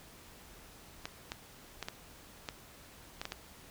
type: clicks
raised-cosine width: 0.2 ms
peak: -20 dBFS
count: 8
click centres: 1.055 / 1.319 / 1.827 / 1.885 / 2.488 / 3.215 / 3.254 / 3.321 s
effects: pink hiss -55 dBFS RMS until 3.7 s